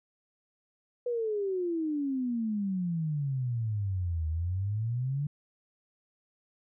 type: exponential two-way sweep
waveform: sine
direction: down then up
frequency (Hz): 493.9 to 77.78 to 148.6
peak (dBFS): -28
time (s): 1.06-5.27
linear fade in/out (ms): 5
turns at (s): 4.28
effects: none